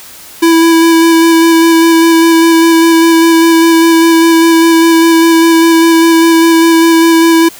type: tone with vibrato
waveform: square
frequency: 330 Hz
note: E4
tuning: 2 cents sharp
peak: -4 dBFS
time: 0.42-7.49 s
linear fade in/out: 10 ms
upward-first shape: square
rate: 5 Hz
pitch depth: 11 cents each way
effects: white hiss -32 dBFS RMS until 7.59 s